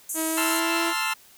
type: band-pass noise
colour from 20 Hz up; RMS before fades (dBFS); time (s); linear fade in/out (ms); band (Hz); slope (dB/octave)
white; -31; 0.09-0.6; 5; 6300 to 13000; 96
type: tone with pitch glide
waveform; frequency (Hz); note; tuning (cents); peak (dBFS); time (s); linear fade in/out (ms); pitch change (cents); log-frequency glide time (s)
sawtooth; 319.9 to 334.4; D#4 to E4; +48 to +25; -22; 0.14-0.94; 50; +77; 0.27-0.82
type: chord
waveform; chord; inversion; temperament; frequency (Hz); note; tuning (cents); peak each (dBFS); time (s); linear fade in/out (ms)
20% pulse; F major seventh; first; equal; 880 / 1046.5 / 1318.5 / 1396.9; A5 / C6 / E6 / F6; 0 / 0 / 0 / 0; -25; 0.37-1.14; 10
effects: white hiss -53 dBFS RMS until 1.37 s